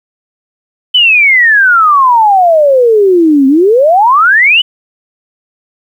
sine exponential two-way sweep, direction down then up, 3061 to 261.6 to 3061 Hz, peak -3 dBFS, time 0.94-4.62 s, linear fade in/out 10 ms, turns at 3.47 s, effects 7-bit

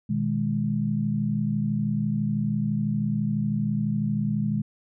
sine chord, G# minor, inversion first, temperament equal with one note detuned, 121.7 / 155.56 / 207.7 Hz, B2 / D#3 / G#3, -25 / 0 / 0 cents, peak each -29 / -28 / -25 dBFS, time 0.09-4.62 s, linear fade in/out 10 ms, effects none

